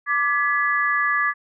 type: chord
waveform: sine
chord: G# diminished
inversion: second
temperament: equal with one note detuned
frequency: 1174.7 / 1695.1 / 1975.5 Hz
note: D6 / G#6 / B6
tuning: 0 / +35 / 0 cents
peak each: -22 / -21 / -25 dBFS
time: 0.06-1.34 s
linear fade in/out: 50 ms
effects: none